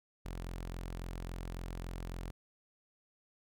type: tone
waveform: sawtooth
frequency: 43.61 Hz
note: F1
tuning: 2 cents flat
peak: -36 dBFS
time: 0.25-2.31 s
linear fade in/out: 10 ms
effects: none